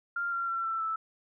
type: tone with pitch steps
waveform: sine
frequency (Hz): 1395 / 1375 / 1355.3 / 1335.9 / 1316.7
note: F6 / F6 / E6 / E6 / E6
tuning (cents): -2 / -27 / +48 / +23 / -2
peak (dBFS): -29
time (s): 0.16-0.96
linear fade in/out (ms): 5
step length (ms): 160
effects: none